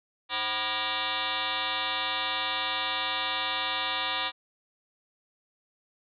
sine tone with frequency modulation, 2331 Hz, D7, 14 cents flat, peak -27 dBFS, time 0.29-4.32 s, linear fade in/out 50 ms, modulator 225 Hz, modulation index 7.1, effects none

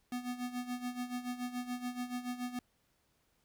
square tone with tremolo, 246.9 Hz, B3, in tune, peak -35 dBFS, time 0.12-2.59 s, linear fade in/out 2 ms, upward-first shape sine, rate 7 Hz, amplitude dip 75%, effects pink hiss -75 dBFS RMS until 3.44 s

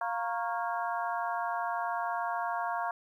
harmonic tone with a mistuned harmonic, 233.1 Hz, A#3, in tune, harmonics 3 / 4 / 5 / 6 / 7, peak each -34 / -35 / -37 / -40 / -42 dBFS, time 0.01-2.91 s, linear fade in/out 2 ms, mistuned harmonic 5, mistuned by -93 cents, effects 11-bit

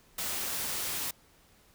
white noise, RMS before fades -34 dBFS, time 0.18-1.11 s, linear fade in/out 5 ms, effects pink hiss -62 dBFS RMS until 1.74 s

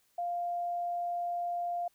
sine tone, 698.5 Hz, F5, in tune, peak -31 dBFS, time 0.18-1.88 s, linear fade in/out 5 ms, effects white hiss -71 dBFS RMS until 1.94 s

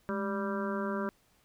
harmonic tone with a mistuned harmonic, 196 Hz, G3, in tune, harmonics 1 / 2 / 3 / 5 / 6 / 7 / 8, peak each -34 / -37 / -39 / -41 / -42 / -42 / -43 dBFS, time 0.09-1.09 s, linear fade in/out 0 ms, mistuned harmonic 1, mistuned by +100 cents, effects pink hiss -68 dBFS RMS until 1.44 s

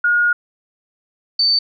sine tone pair in turn, 1435 / 4556 Hz, F6 / C#8, +47 / +47 cents, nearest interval octave + minor sixth, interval 2000 cents, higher second, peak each -12 dBFS, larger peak neither, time 0.04-0.33 / 1.39-1.59 s, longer first, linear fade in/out 5 ms, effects none

